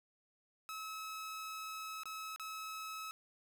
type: tone with dropouts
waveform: sawtooth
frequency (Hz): 1291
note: E6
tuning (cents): -37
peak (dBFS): -39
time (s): 0.69-3.11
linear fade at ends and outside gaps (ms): 0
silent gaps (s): 2.034-2.056 / 2.361-2.397
effects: none